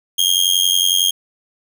sawtooth tone with amplitude modulation, 3236 Hz, G#7, 46 cents flat, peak -6 dBFS, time 0.18-1.11 s, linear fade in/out 10 ms, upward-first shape sine, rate 91 Hz, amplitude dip 90%, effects none

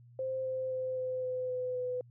sine tone with pitch steps, 523.3 / 519.4 / 515.5 / 511.6 / 507.8 / 504 / 500.2 Hz, C5 / C5 / C5 / C5 / B4 / B4 / B4, 0 / -13 / -26 / -39 / +48 / +35 / +22 cents, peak -32 dBFS, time 0.19-2.01 s, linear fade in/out 2 ms, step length 260 ms, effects added 120 Hz sine -54 dBFS peak until 2.1 s

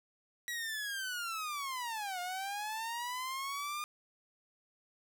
sawtooth linear two-way sweep, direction down then up, 1935 to 707 to 1216 Hz, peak -33 dBFS, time 0.48-3.84 s, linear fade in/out 0 ms, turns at 2.2 s, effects none

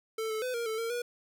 square tone with pitch steps, 443.4 / 435.9 / 505 / 468.7 / 440 / 458.4 / 482.7 Hz, A4 / A4 / B4 / A#4 / A4 / A#4 / B4, +13 / -16 / +39 / +9 / 0 / -29 / -40 cents, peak -32 dBFS, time 0.18-1.02 s, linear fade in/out 5 ms, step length 120 ms, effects none

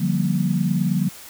sine chord, G minor seventh, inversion second, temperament just, 147 / 176.4 / 196 / 235.2 Hz, D3 / F3 / G3 / Bb3, +2 / +18 / 0 / +16 cents, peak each -24 / -21 / -24 / -26 dBFS, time 0-1.09 s, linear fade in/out 10 ms, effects white hiss -41 dBFS RMS until 1.29 s

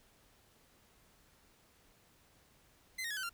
sawtooth tone with pitch steps, 2051 / 1859.2 / 1685.3 / 1527.7 / 1384.8 Hz, C7 / A#6 / G#6 / G6 / F6, -35 / -5 / +25 / -45 / -15 cents, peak -34 dBFS, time 2.98-3.295 s, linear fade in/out 10 ms, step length 63 ms, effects pink hiss -67 dBFS RMS until 3.33 s

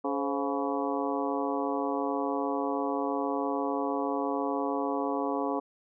harmonic tone with a mistuned harmonic, 140.9 Hz, C#3, 29 cents sharp, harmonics 2 / 3 / 4 / 5 / 6 / 7 / 8, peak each -32 / -34 / -35 / -36 / -37 / -37 / -38 dBFS, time 0.04-5.6 s, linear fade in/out 10 ms, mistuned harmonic 4, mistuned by -110 cents, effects none

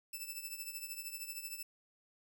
5% pulse tone with tremolo, 2637 Hz, E7, in tune, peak -30 dBFS, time 0.13-1.63 s, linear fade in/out 5 ms, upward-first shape triangle, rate 13 Hz, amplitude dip 75%, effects none

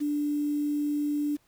sine tone with quantisation, 293.7 Hz, D4, in tune, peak -25 dBFS, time 0-1.37 s, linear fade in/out 20 ms, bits 8, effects pink hiss -67 dBFS RMS until 1.47 s

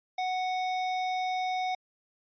square tone, 740 Hz, F#5, in tune, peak -29 dBFS, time 0.18-1.75 s, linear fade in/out 5 ms, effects resampled to 11025 Hz

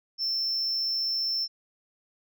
sine tone with amplitude modulation, 5350 Hz, E8, 25 cents sharp, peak -22 dBFS, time 0.18-1.48 s, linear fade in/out 50 ms, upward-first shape sine, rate 135 Hz, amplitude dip 30%, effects tanh soft clip ceiling -24 dBFS

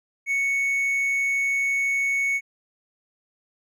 triangle tone, 2217 Hz, C#7, in tune, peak -19 dBFS, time 0.26-2.41 s, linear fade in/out 50 ms, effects none

